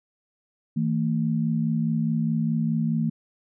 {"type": "tone pair together", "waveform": "sine", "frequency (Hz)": [160.9, 225.7], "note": ["E3", "A3"], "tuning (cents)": [-42, 44], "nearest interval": "tritone", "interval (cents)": 586, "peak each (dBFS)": -24, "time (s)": [0.76, 3.1], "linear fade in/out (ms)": 10, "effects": []}